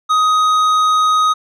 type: tone with tanh clipping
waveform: sine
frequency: 1254 Hz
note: D#6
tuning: 13 cents sharp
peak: -12 dBFS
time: 0.09-1.34 s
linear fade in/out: 20 ms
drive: 10 dB
effects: none